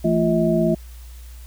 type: tone cluster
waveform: sine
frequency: 167 / 222.7 / 346.9 / 639 Hz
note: E3 / A3 / F4 / D#5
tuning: +23 / +21 / -12 / +46 cents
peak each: -21 dBFS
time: 0.04-0.75 s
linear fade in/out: 10 ms
effects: added 60 Hz sine -36 dBFS peak until 1.46 s + white hiss -50 dBFS RMS until 1.46 s